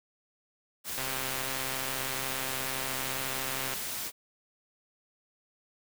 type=noise; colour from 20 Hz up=white; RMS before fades=-36 dBFS; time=0.84-4.12 s; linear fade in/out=50 ms
type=click train; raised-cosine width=0.3 ms; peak=-19 dBFS; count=365; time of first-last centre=0.98-3.738 s; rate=132 Hz
effects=none